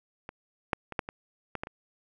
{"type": "clicks", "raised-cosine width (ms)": 0.5, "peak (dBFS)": [-24, -10, -23, -12, -22, -18, -18, -25], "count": 8, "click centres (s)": [0.291, 0.732, 0.923, 0.992, 1.089, 1.553, 1.635, 1.671], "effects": []}